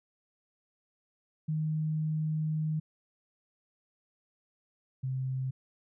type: tone pair in turn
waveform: sine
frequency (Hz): 155.56 / 131.04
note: D#3 / C3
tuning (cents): 0 / +3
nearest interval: minor third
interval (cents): 297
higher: first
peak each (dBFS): -28 / -30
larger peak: first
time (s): 1.48-2.8 / 5.03-5.51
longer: first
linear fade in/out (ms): 10
effects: none